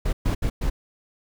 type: noise bursts at uneven times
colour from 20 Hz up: brown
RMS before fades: -22 dBFS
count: 4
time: 0.05-0.13 / 0.25-0.35 / 0.42-0.5 / 0.61-0.7 s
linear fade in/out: 10 ms
effects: none